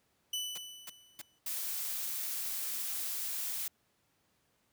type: tone with exponential decay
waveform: sawtooth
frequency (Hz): 2984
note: F#7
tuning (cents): +14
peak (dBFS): -29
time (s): 0.33-1.39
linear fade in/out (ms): 5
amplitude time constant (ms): 230
type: noise bursts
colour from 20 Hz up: white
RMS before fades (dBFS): -44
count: 3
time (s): 0.55-1.217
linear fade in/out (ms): 5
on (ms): 29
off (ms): 290
type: noise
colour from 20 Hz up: blue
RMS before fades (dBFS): -37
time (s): 1.46-3.68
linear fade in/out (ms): 5
effects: pink hiss -74 dBFS RMS until 4.72 s + high-pass 80 Hz 12 dB/octave